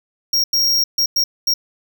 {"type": "tone bursts at uneven times", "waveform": "square", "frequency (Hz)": 5588, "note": "F8", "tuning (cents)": 0, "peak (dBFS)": -14, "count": 5, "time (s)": [[0.33, 0.44], [0.53, 0.84], [0.98, 1.06], [1.16, 1.24], [1.47, 1.54]], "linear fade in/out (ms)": 5, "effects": ["9-bit"]}